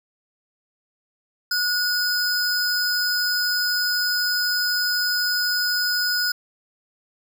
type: tone pair together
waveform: square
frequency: 1456 / 5044 Hz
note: F#6 / D#8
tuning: -28 / +23 cents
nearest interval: octave + minor seventh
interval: 2151 cents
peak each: -24 / -23 dBFS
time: 1.51-6.32 s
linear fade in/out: 5 ms
effects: none